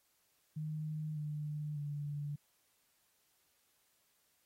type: tone with pitch steps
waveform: sine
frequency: 154.2 / 149.9 / 145.71 Hz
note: D#3 / D3 / D3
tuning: -15 / +36 / -13 cents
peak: -37 dBFS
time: 0.56-2.36 s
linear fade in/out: 10 ms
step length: 600 ms
effects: white hiss -75 dBFS RMS until 4.45 s + AAC 48 kbps